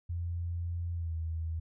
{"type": "tone with pitch glide", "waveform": "sine", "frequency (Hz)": [85.9, 81.27], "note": ["F2", "E2"], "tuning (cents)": [-28, -24], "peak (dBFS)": -32, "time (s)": [0.09, 1.6], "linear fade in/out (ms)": 10, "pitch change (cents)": -96, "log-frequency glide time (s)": [0.94, 1.14], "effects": []}